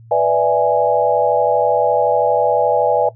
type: chord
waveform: sine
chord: E dominant seventh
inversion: second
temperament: equal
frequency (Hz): 493.9 / 587.3 / 659.3 / 830.6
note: B4 / D5 / E5 / G#5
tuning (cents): 0 / 0 / 0 / 0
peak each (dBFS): -17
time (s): 0.11-3.09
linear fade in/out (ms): 5
effects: noise-tail reverb RT60 0.1 s tail -17 dB re dry + added 114 Hz sine -39 dBFS peak until 3.15 s